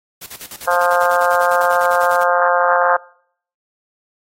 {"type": "noise with tremolo", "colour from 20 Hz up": "white", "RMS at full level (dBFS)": -32, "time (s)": [0.21, 2.24], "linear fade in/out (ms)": 10, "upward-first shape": "square", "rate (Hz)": 10, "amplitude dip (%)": 80}
{"type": "harmonic tone", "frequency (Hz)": 176.1, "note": "F3", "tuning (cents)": 15, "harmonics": [3, 4, 5, 6, 7, 8, 9], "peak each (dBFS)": [-18, -19, -20, -21, -21, -22, -23], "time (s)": [0.67, 2.97], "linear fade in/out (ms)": 10}
{"effects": ["noise-tail reverb RT60 0.6 s tail -21 dB re dry", "AAC 48 kbps"]}